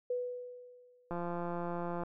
sine tone with exponential decay, 493.9 Hz, B4, in tune, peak -30 dBFS, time 0.1-1.21 s, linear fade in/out 5 ms, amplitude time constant 240 ms
click train, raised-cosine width 1 ms, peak -25 dBFS, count 161, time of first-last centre 1.11-2.035 s, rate 173 Hz
effects none

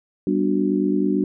sine chord, G major seventh, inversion none, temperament just, 196 / 245 / 294 / 367.5 Hz, G3 / B3 / D4 / F#4, 0 / -14 / +2 / -12 cents, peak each -22 / -26 / -21 / -24 dBFS, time 0.27-1.24 s, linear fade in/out 2 ms, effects none

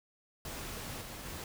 pink noise with level steps, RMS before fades -42 / -45 / -43 dBFS, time 0.45-1.44 s, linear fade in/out 2 ms, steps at 1.01 / 1.25 s, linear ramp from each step 10 ms, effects none

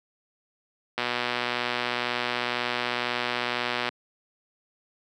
click train, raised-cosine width 0.3 ms, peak -10 dBFS, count 356, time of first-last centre 0.98-3.89 s, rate 122 Hz, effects high-pass 200 Hz 12 dB/octave

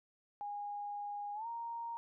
sine tone with pitch glide, 820 to 931.1 Hz, G#5 to A#5, -22 to -2 cents, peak -39 dBFS, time 0.41-1.97 s, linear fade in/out 0 ms, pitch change +220 cents, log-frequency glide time 1.34-1.47 s, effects none

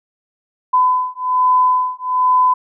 sine beating tone pair, 1008 / 1009.2 Hz, B5 / B5, +35 / +37 cents, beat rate 1.2 Hz, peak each -15 dBFS, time 0.73-2.54 s, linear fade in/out 10 ms, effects none

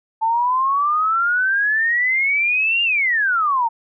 sine exponential two-way sweep, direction up then down, 880 to 2824 to 889 Hz, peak -15 dBFS, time 0.21-3.69 s, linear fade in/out 20 ms, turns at 2.83 s, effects none

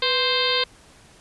harmonic tone with a mistuned harmonic, 523.3 Hz, C5, in tune, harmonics 1 / 2 / 3 / 4 / 5 / 6 / 7 / 8 / 9, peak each -26 / -28 / -30 / -29 / -30 / -27 / -25 / -27 / -31 dBFS, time 0.02-0.64 s, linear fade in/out 5 ms, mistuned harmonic 1, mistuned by -91 cents, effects pink hiss -51 dBFS RMS until 1.2 s + resampled to 24000 Hz

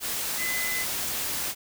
sine tone in noise, 2025 Hz, B6, 43 cents sharp, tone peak -29 dBFS, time 0.37-0.86 s, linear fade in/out 50 ms, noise white, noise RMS -30 dBFS, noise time 0-1.55 s, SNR -2 dB, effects none

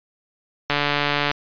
click train, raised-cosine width 0.3 ms, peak -4 dBFS, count 90, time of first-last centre 0.7-1.314 s, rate 145 Hz, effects resampled to 11025 Hz

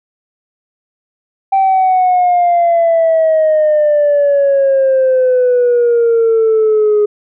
sine exponential sweep, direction down, 780 to 415.3 Hz, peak -6 dBFS, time 1.52-7.06 s, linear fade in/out 10 ms, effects tanh soft clip ceiling -5 dBFS

